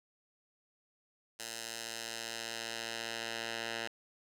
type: tone with band-pass filter sweep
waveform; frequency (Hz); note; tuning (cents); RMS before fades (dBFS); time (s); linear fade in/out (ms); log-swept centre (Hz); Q
10% pulse; 114.8; A#2; -26; -41; 1.39-3.88; 10; 7200 to 2700; 0.73
effects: none